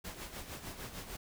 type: noise with tremolo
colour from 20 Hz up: pink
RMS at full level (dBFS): -43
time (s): 0.04-1.17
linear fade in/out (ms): 10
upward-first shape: sine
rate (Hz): 6.6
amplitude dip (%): 60
effects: none